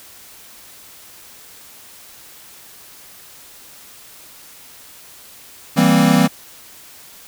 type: chord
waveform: square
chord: C dominant seventh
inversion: first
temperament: equal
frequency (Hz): 164.81 / 196 / 233.1 / 261.6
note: E3 / G3 / Bb3 / C4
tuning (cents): 0 / 0 / 0 / 0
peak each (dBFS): -17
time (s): 5.76-6.28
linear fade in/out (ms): 20
effects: white hiss -42 dBFS RMS until 7.27 s